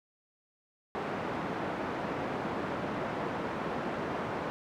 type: band-pass noise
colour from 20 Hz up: pink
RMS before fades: -35 dBFS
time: 0.95-4.5 s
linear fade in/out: 0 ms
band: 200 to 1400 Hz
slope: 12 dB/octave
effects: none